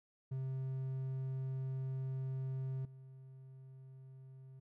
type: tone with level steps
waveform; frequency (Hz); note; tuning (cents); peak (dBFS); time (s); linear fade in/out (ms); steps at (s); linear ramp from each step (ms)
triangle; 132.1; C3; +17; -35 / -50; 0.31-4.6; 10; 2.85; 2
effects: none